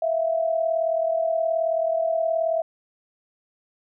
sine tone pair together, 652 / 690.8 Hz, E5 / F5, -19 / -19 cents, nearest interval minor second, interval 100 cents, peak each -21 / -27 dBFS, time 0.02-2.62 s, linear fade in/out 5 ms, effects none

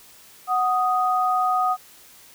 sine tone pair together, 740 / 1244.5 Hz, F#5 / D#6, 0 / 0 cents, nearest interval major sixth, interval 900 cents, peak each -21 dBFS, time 0.47-1.77 s, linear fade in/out 50 ms, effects white hiss -49 dBFS RMS until 2.34 s

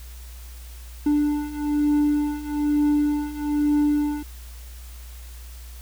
triangle beating tone pair, 294.2 / 295.3 Hz, D4 / D4, +3 / +10 cents, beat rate 1.1 Hz, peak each -22 / -19 dBFS, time 1.06-4.23 s, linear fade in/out 5 ms, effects added 60 Hz sine -37 dBFS peak until 5.81 s + white hiss -48 dBFS RMS until 5.81 s

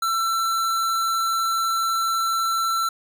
square tone, 1342 Hz, E6, 31 cents sharp, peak -21 dBFS, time 0.02-2.89 s, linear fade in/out 5 ms, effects none

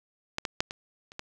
clicks, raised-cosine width 0.2 ms, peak -12 / -12 / -7 / -19 / -30 / -19 dBFS, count 6, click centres 0.384 / 0.452 / 0.605 / 0.709 / 1.119 / 1.194 s, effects none

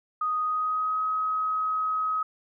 sine tone with pitch glide, 1244.5 to 1269.2 Hz, D#6 to D#6, 0 to +34 cents, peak -24 dBFS, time 0.21-2.23 s, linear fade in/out 5 ms, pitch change +34 cents, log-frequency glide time 0.42-1.02 s, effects none

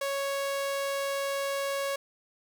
sawtooth tone, 554.4 Hz, C#5, in tune, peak -25 dBFS, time 0.01-1.96 s, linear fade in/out 5 ms, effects none

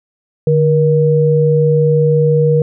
sine tone pair together, 150 / 475.9 Hz, D3 / A#4, +37 / +36 cents, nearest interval octave + minor sixth, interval 1999 cents, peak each -11 dBFS, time 0.47-2.62 s, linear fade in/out 2 ms, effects none

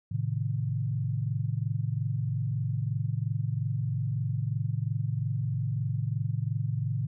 sine chord, A diminished, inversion none, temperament equal with one note detuned, 110 / 133.1 / 155.56 Hz, A2 / C3 / Eb3, 0 / +30 / 0 cents, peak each -30 / -31 / -34 dBFS, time 0.11-7.07 s, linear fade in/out 10 ms, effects none

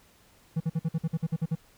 triangle tone bursts, 162 Hz, E3, 30 cents flat, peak -22 dBFS, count 11, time 0.56-1.554 s, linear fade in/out 10 ms, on 44 ms, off 51 ms, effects pink hiss -60 dBFS RMS until 1.77 s

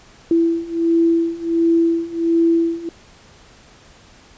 sine beating tone pair, 332.4 / 333.8 Hz, E4 / E4, +15 / +22 cents, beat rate 1.4 Hz, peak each -18 / -16 dBFS, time 0.31-2.89 s, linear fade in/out 2 ms, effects pink hiss -47 dBFS RMS until 4.37 s + resampled to 16000 Hz

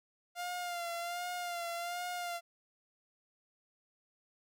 sawtooth tone with vibrato, 698.5 Hz, F5, in tune, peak -33 dBFS, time 0.35-2.41 s, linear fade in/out 50 ms, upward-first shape sine, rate 1.3 Hz, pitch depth 41 cents each way, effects none

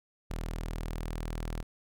sawtooth tone, 40.31 Hz, E1, 38 cents flat, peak -30 dBFS, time 0.3-1.63 s, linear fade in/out 10 ms, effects none

